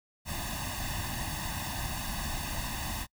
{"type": "noise with comb filter", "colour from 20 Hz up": "pink", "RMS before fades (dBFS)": -35, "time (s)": [0.25, 3.07], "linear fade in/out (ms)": 50, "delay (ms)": 1.1, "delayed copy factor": 0.9, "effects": ["noise-tail reverb RT60 0.1 s tail -26 dB re dry"]}